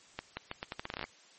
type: accelerating click train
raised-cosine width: 0.3 ms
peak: -20 dBFS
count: 14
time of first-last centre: 0.19-1.041 s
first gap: 180 ms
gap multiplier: 0.8
effects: white hiss -59 dBFS RMS until 1.38 s + MP3 32 kbps